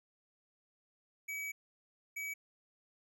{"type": "tone bursts at uneven times", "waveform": "square", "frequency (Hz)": 2279, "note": "C#7", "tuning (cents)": 47, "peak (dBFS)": -39, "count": 2, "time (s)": [[1.28, 1.52], [2.16, 2.34]], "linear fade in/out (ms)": 10, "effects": []}